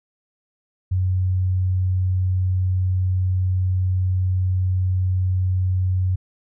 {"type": "tone", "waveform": "sine", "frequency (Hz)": 92.5, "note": "F#2", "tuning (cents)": 0, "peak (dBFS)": -17, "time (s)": [0.91, 6.16], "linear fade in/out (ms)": 10, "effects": []}